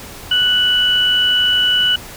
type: tone pair together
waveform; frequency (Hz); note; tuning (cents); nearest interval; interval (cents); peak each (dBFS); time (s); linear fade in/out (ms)
sine; 1481.5 / 2960; F#6 / F#7; +2 / 0; octave; 1198; -19 / -12; 0.31-1.96; 5
effects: pink hiss -34 dBFS RMS until 2.16 s